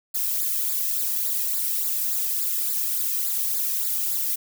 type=noise with flanger; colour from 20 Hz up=violet; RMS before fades=-25 dBFS; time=0.14-4.36 s; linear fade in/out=10 ms; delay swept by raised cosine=0.33 to 1.43 ms; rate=3.5 Hz; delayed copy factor=-0.9; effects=none